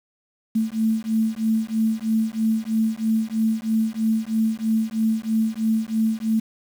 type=beating tone pair; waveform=sine; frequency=220 / 223.1 Hz; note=A3 / A3; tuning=0 / +24 cents; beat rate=3.1 Hz; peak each=-22 dBFS; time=0.55-6.4 s; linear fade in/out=10 ms; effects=7-bit